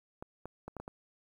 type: clicks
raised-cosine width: 1 ms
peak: -28 dBFS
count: 6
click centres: 0.225 / 0.456 / 0.68 / 0.767 / 0.8 / 0.879 s
effects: 10-bit